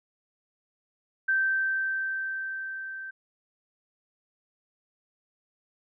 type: tone with level ramp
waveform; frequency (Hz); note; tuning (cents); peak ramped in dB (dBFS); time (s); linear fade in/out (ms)
sine; 1557; G6; -12; -21 to -36; 1.28-3.11; 10
effects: none